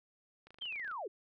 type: clicks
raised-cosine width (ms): 0.3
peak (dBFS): -40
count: 12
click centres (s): 0.47 / 0.506 / 0.544 / 0.586 / 0.622 / 0.656 / 0.725 / 0.759 / 0.797 / 0.847 / 0.878 / 0.914
type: linear sweep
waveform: sine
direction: down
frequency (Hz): 3243 to 329.6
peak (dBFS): -38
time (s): 0.61-1.08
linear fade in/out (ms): 10
effects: none